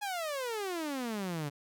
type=exponential sweep; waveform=sawtooth; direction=down; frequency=846 to 139.5 Hz; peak=-30 dBFS; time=0.01-1.5 s; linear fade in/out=20 ms; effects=none